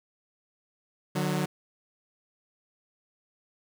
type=tone pair together; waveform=sawtooth; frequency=150 / 184.55 Hz; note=D3 / F#3; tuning=+37 / -4 cents; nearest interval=major third; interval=359 cents; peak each=-25 dBFS; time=1.15-1.46 s; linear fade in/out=10 ms; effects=10-bit